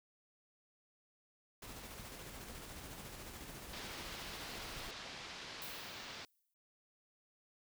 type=noise with tremolo; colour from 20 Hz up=pink; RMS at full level=-49 dBFS; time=1.62-4.91 s; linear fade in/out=5 ms; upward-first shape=square; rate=14 Hz; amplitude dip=25%
type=low-pass noise; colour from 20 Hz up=white; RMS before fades=-49 dBFS; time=3.73-6.25 s; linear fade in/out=2 ms; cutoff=4900 Hz; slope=24 dB/octave
type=noise with exponential decay; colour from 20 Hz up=violet; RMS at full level=-47 dBFS; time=5.62-6.54 s; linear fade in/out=0 ms; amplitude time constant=200 ms
effects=none